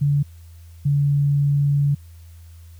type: tone pair in turn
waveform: sine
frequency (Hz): 143.4 / 142.78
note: D3 / D3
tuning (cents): -41 / -48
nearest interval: unison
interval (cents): 7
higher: first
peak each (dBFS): -15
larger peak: neither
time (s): 0.01-0.23 / 0.85-1.95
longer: second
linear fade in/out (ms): 10
effects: added 83 Hz sine -40 dBFS peak until 2.79 s + white hiss -57 dBFS RMS until 2.79 s